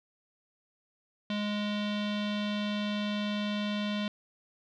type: tone with low-pass filter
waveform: square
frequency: 207.7 Hz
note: G#3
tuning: in tune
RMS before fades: -32 dBFS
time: 1.3-4.08 s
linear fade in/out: 2 ms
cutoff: 3500 Hz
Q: 3.8
effects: none